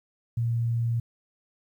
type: tone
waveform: sine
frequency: 116.8 Hz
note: A#2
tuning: 4 cents sharp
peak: -23 dBFS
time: 0.37-1 s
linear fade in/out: 5 ms
effects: 10-bit